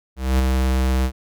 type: tone with ADSR envelope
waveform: square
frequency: 64.9 Hz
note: C2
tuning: 13 cents flat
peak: -14 dBFS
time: 0.16-1.12 s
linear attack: 230 ms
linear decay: 15 ms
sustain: -3 dB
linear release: 73 ms
effects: none